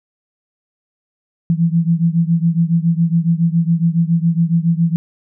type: beating tone pair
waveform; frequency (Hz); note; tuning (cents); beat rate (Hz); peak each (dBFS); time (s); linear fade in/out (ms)
sine; 164.81 / 172.01; E3 / F3; 0 / -26; 7.2; -14 / -16; 1.5-4.96; 0
effects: none

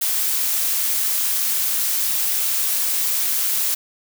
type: noise with amplitude modulation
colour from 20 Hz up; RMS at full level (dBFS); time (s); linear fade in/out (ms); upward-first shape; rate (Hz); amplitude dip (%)
blue; -19; 0.01-3.75; 10; sine; 204; 35
effects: none

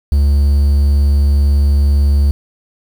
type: tone with quantisation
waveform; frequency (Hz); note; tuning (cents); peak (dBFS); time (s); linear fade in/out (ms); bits
triangle; 71; C#2; +42; -6; 0.12-2.31; 0; 6
effects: none

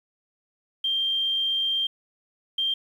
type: tone pair in turn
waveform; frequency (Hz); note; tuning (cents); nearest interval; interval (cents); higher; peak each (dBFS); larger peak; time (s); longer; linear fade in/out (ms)
sine; 3174 / 3174; G7 / G7; +21 / +21; unison; 0; neither; -22; neither; 0.84-1.87 / 2.58-2.74; first; 5
effects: 9-bit

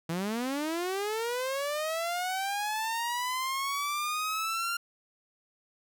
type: linear sweep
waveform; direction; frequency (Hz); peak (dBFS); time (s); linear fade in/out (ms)
sawtooth; up; 159.6 to 1396.9; -26; 0.09-4.77; 5
effects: none

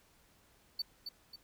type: tone with echo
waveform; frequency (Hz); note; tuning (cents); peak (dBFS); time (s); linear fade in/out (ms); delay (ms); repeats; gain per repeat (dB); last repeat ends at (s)
triangle; 4500; C#8; +25; -31; 0.79-0.82; 5; 270; 2; -7; 1.36
effects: tanh soft clip ceiling -27 dBFS + pink hiss -67 dBFS RMS until 1.43 s

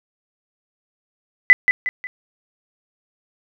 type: tone with echo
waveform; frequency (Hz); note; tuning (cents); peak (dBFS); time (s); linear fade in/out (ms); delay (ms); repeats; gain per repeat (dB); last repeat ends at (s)
sine; 2002; B6; +23; -3; 1.5-1.53; 0; 180; 3; -8; 2.07
effects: none

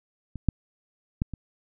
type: clicks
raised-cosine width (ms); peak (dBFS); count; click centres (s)
5; -23 / -8 / -12 / -22; 4; 0.357 / 0.487 / 1.219 / 1.337
effects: none

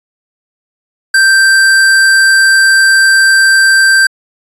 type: tone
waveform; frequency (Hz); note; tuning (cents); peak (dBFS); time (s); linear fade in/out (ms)
square; 1568; G6; 0; -5; 1.14-4.07; 5
effects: resampled to 24000 Hz

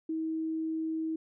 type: tone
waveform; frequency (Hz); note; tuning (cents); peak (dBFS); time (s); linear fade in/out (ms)
sine; 320; D#4; +49; -30; 0.09-1.16; 5
effects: none

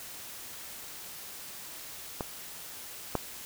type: clicks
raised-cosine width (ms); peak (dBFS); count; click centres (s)
1; -18 / -13; 2; 2.208 / 3.153
effects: white hiss -44 dBFS RMS until 3.45 s

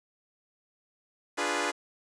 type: chord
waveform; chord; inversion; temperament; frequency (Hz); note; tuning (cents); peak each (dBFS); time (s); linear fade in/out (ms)
10% pulse; D diminished seventh; none; equal; 293.7 / 349.2 / 415.3 / 493.9; D4 / F4 / Ab4 / Cb5; 0 / 0 / 0 / 0; -25; 1.37-1.72; 20
effects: resampled to 22050 Hz + 9-bit

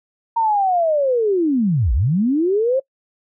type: linear two-way sweep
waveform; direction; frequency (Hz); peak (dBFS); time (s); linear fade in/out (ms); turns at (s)
sine; down then up; 932.3 to 49.61 to 548; -14; 0.36-2.8; 10; 1.93
effects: noise-tail reverb RT60 0.1 s tail -24 dB re dry

